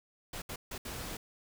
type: noise bursts at uneven times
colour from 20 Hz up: pink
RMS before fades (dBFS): -41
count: 4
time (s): 0.33-0.42 / 0.49-0.56 / 0.71-0.78 / 0.85-1.17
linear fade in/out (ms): 5
effects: none